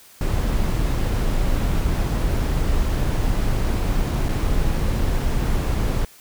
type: noise with dropouts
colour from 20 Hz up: brown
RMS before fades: -20 dBFS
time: 0.21-6.05 s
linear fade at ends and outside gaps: 2 ms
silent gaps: 4.285-4.29 s
effects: white hiss -48 dBFS RMS until 6.2 s